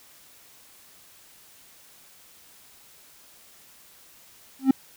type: tone with exponential growth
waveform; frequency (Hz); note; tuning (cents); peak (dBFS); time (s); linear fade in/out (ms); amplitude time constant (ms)
triangle; 266.1; C4; +29; -8; 4.59-4.71; 5; 24
effects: white hiss -53 dBFS RMS until 4.96 s